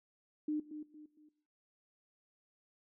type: tone with echo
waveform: sine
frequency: 302.6 Hz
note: D#4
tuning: 48 cents flat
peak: -32 dBFS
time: 0.48-0.6 s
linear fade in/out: 5 ms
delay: 230 ms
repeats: 3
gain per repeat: -9 dB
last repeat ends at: 1.29 s
effects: noise-tail reverb RT60 0.6 s tail -17 dB re dry